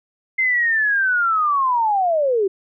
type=linear sweep; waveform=sine; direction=down; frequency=2093 to 370 Hz; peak=-15 dBFS; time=0.38-2.48 s; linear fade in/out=10 ms; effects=none